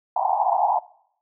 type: band-pass noise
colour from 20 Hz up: white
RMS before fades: -21 dBFS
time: 0.16-0.79 s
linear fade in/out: 5 ms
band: 680 to 960 Hz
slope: 96 dB/octave
effects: noise-tail reverb RT60 0.7 s tail -22 dB re dry